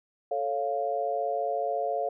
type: chord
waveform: sine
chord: A augmented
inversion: none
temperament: equal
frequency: 440 / 554.4 / 698.5 Hz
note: A4 / C#5 / E#5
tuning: 0 / 0 / 0 cents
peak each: -33 / -31 / -29 dBFS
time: 0.31-2.09 s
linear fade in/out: 5 ms
effects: none